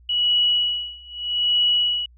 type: tone with tremolo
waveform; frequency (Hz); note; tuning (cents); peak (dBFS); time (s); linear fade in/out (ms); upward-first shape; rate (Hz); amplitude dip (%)
sine; 2929; F#7; -18; -15; 0.09-2.06; 5; sine; 0.8; 95
effects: added 60 Hz sine -48 dBFS peak until 2.17 s